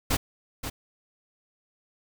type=noise with echo; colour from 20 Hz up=pink; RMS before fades=-24 dBFS; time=0.1-0.17 s; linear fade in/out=10 ms; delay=530 ms; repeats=1; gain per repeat=-9 dB; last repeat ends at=0.7 s; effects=none